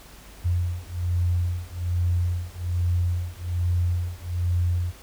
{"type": "beating tone pair", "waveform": "sine", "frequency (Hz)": [87.31, 88.51], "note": ["F2", "F2"], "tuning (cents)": [0, 24], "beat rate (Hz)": 1.2, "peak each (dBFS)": -25, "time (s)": [0.44, 4.92], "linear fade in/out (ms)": 20, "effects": ["added 50 Hz sine -47 dBFS peak until 5.02 s", "pink hiss -48 dBFS RMS until 5.02 s"]}